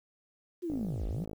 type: linear two-way sweep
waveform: sine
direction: down then up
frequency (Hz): 370 to 34.65 to 206.6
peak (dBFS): -32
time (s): 0.62-1.25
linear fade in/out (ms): 20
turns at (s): 1.07
type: click train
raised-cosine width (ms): 2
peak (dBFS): -28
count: 35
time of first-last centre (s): 0.7-1.332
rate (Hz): 53.8
effects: 10-bit